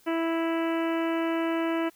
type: harmonic tone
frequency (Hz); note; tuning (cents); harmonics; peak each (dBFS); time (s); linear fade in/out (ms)
329.6; E4; 0; 1 / 2 / 3 / 4 / 5 / 6 / 7 / 8 / 9; -26 / -32 / -36 / -38 / -40 / -42 / -43 / -44 / -45; 0.06-1.9; 20
effects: white hiss -60 dBFS RMS until 1.95 s